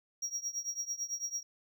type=tone with tremolo; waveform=triangle; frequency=5660 Hz; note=F8; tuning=22 cents sharp; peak=-30 dBFS; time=0.22-1.43 s; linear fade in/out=5 ms; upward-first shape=triangle; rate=9 Hz; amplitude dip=95%; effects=none